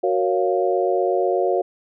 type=chord; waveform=sine; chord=Gb major seventh; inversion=none; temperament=equal; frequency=370 / 466.2 / 554.4 / 698.5 Hz; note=Gb4 / Bb4 / Db5 / F5; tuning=0 / 0 / 0 / 0 cents; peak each=-21 / -24 / -23 / -23 dBFS; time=0.03-1.62 s; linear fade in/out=10 ms; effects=none